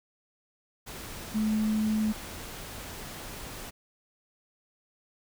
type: tone in noise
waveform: sine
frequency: 215.8 Hz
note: A3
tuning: 33 cents flat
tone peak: -24 dBFS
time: 1.34-2.13 s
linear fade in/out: 20 ms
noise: pink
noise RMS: -41 dBFS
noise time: 0.86-3.71 s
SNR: +14 dB
effects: none